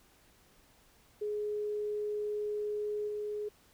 sine tone with level steps, 418.9 Hz, G#4, 15 cents sharp, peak -32 / -34 dBFS, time 1.21-3.49 s, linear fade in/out 10 ms, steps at 3.07 s, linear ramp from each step 20 ms, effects pink hiss -64 dBFS RMS until 3.73 s

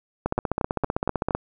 two click trains, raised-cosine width 1 ms, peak -9 / -9 dBFS, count 5 / 18, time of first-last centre 0.38-1.308 / 0.26-1.35 s, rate 4.31 / 15.6 Hz, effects none

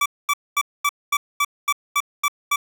25% pulse tone bursts, 1155 Hz, D6, 29 cents flat, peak -13 dBFS, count 10, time 0.01-2.56 s, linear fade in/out 5 ms, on 48 ms, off 230 ms, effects none

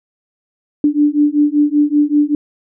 sine beating tone pair, 291.9 / 297.1 Hz, D4 / D4, -10 / +20 cents, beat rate 5.2 Hz, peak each -13 dBFS, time 0.84-2.35 s, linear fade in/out 2 ms, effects none

